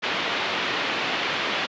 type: low-pass noise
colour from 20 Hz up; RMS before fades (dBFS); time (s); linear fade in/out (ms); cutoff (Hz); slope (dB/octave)
white; -26; 0.02-1.67; 20; 3400; 24
effects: high-pass 200 Hz 12 dB/octave + resampled to 16000 Hz